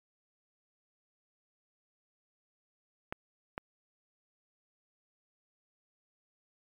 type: clicks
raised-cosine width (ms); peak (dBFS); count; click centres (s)
0.5; -20; 2; 3.125 / 3.579
effects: MP3 96 kbps